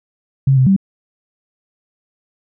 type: tone with pitch steps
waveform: sine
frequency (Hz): 135.3 / 130.2 / 193.8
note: C#3 / C3 / G3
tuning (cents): -42 / -8 / -20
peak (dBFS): -8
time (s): 0.47-0.764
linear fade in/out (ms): 5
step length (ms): 98
effects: none